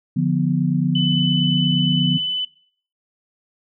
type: chord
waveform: sine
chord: B diminished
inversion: first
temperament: equal with one note detuned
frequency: 146.83 / 175.42 / 246.9 Hz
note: D3 / F3 / B3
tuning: 0 / +8 / 0 cents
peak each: -20 / -19 / -22 dBFS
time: 0.16-2.18 s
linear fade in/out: 10 ms
type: tone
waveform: sine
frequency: 3005 Hz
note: F#7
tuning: 26 cents sharp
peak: -20 dBFS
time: 0.95-2.45 s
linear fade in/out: 5 ms
effects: noise-tail reverb RT60 0.5 s tail -18 dB re dry